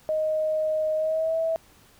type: tone with pitch glide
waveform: sine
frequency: 623 to 651.7 Hz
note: D#5 to E5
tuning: +2 to -20 cents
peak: -22 dBFS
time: 0.09-1.56 s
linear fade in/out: 0 ms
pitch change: +78 cents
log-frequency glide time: 0.96-1.37 s
effects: pink hiss -56 dBFS RMS until 1.99 s